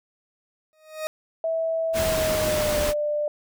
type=tone with exponential growth; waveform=40% pulse; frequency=624 Hz; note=D#5; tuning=5 cents sharp; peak=-23 dBFS; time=0.73-1.07 s; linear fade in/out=0 ms; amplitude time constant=73 ms
type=tone with pitch glide; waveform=sine; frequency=652 to 594.4 Hz; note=E5 to D5; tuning=-19 to +21 cents; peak=-22 dBFS; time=1.44-3.28 s; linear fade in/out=2 ms; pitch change=-160 cents; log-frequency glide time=1.94-2.8 s
type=noise; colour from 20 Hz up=pink; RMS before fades=-27 dBFS; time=1.93-2.94 s; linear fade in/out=50 ms
effects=none